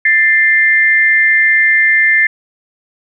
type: tone pair together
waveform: sine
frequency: 1772.4 / 2093 Hz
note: A6 / C7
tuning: +12 / 0 cents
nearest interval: minor third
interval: 288 cents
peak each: -10 dBFS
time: 0.05-2.27 s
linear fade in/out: 5 ms
effects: none